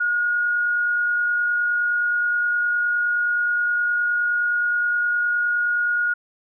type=tone with amplitude modulation; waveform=sine; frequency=1439 Hz; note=F#6; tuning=49 cents flat; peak=-17 dBFS; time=0-6.14 s; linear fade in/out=10 ms; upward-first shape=sine; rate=49.6 Hz; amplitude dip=25%; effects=none